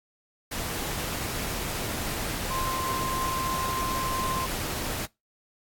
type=tone in noise; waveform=sine; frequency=1046.5 Hz; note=C6; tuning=in tune; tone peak=-29 dBFS; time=2.5-4.46 s; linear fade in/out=10 ms; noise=pink; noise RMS=-32 dBFS; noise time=0.51-5.06 s; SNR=0 dB; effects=noise-tail reverb RT60 0.2 s tail -21 dB re dry + AAC 64 kbps

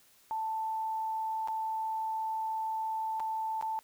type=tone with dropouts; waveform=sine; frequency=883 Hz; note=A5; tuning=6 cents sharp; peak=-31 dBFS; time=0.31-3.79 s; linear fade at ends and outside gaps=0 ms; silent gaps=1.475-1.484 / 3.197-3.202 / 3.612-3.625 s; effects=white hiss -63 dBFS RMS until 3.83 s

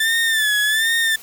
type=tone with vibrato; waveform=30% pulse; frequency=1760 Hz; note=A6; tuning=in tune; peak=-13 dBFS; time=0-1.16 s; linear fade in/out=5 ms; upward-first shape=sine; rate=1.3 Hz; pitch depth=77 cents each way; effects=white hiss -41 dBFS RMS until 1.22 s

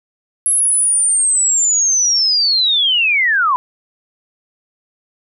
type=linear sweep; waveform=sine; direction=down; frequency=10980 to 973 Hz; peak=-11 dBFS; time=0.46-3.56 s; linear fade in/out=0 ms; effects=none

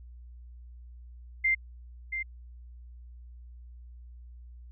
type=tone with echo; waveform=sine; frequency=2093 Hz; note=C7; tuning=in tune; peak=-22 dBFS; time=1.44-1.55 s; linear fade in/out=10 ms; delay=680 ms; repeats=1; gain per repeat=-8 dB; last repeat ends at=2.23 s; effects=added 60 Hz sine -45 dBFS peak until 4.71 s

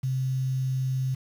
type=tone with quantisation; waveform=sine; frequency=130.81 Hz; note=C3; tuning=in tune; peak=-24 dBFS; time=0.03-1.15 s; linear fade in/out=10 ms; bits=8; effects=none

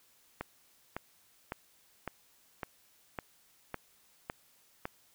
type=click train; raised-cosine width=0.5 ms; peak=-21 dBFS; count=9; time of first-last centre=0.41-4.854 s; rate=1.8 Hz; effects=white hiss -66 dBFS RMS until 5.14 s

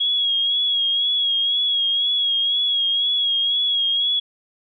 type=tone with vibrato; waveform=sine; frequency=3313 Hz; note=G#7; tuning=5 cents flat; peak=-17 dBFS; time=0-4.2 s; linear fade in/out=10 ms; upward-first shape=sine; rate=2 Hz; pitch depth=39 cents each way; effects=none

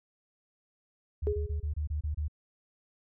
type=tone bursts; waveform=sine; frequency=75.3 Hz; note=D2; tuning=44 cents sharp; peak=-29 dBFS; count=8; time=1.22-2.282 s; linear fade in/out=10 ms; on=110 ms; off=26 ms
type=tone with exponential decay; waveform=sine; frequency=415.3 Hz; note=G#4; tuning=in tune; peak=-25 dBFS; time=1.27-1.73 s; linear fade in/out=0 ms; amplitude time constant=100 ms
effects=none

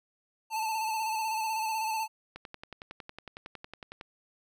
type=tone with vibrato; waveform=square; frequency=880 Hz; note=A5; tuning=in tune; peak=-30 dBFS; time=0.5-2.08 s; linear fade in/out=50 ms; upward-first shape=square; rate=16 Hz; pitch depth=32 cents each way
type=click train; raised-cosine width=0.3 ms; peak=-26 dBFS; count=19; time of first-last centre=2.36-4.011 s; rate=10.9 Hz
effects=none

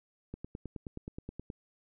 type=click train; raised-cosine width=3 ms; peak=-27 dBFS; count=12; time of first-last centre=0.34-1.502 s; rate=9.47 Hz; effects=none

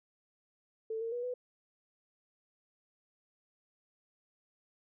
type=tone with pitch steps; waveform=sine; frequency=444 / 457 / 484.2 / 496.7 Hz; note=A4 / A#4 / B4 / B4; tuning=+16 / -34 / -34 / +10 cents; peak=-34 dBFS; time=0.9-1.34 s; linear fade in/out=5 ms; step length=110 ms; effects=none

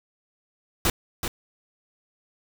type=noise with echo; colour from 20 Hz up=pink; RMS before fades=-21 dBFS; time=0.85-0.9 s; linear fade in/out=2 ms; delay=380 ms; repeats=1; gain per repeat=-7 dB; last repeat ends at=1.28 s; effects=none

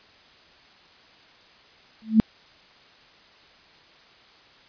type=tone with exponential growth; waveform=sine; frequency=220 Hz; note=A3; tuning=in tune; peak=-8 dBFS; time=2.02-2.2 s; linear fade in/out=0 ms; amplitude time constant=37 ms; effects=white hiss -53 dBFS RMS until 4.68 s + resampled to 11025 Hz

